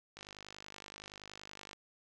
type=click train; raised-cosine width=0.2 ms; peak=-30 dBFS; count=80; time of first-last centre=0.17-1.731 s; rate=50.6 Hz; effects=none